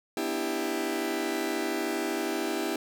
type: chord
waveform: sawtooth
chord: E minor seventh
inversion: second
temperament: just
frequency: 247.2 / 296.7 / 329.6 / 395.6 Hz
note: B3 / D4 / E4 / G4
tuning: +2 / +18 / 0 / +16 cents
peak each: -33 / -31 / -28 / -29 dBFS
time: 0.17-2.76 s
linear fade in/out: 2 ms
effects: none